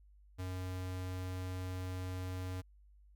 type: tone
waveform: square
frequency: 92.1 Hz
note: F#2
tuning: 7 cents flat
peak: -39 dBFS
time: 0.38-2.62 s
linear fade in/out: 20 ms
effects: added 50 Hz sine -59 dBFS peak until 3.15 s